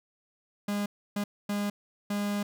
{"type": "tone bursts at uneven times", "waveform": "45% pulse", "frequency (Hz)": 204.5, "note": "G#3", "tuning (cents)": -26, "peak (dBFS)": -28, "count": 4, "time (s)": [[0.68, 0.86], [1.16, 1.24], [1.49, 1.7], [2.1, 2.43]], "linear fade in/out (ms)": 5, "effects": []}